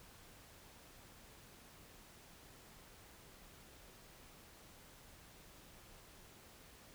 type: silence
effects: pink hiss -60 dBFS RMS until 6.94 s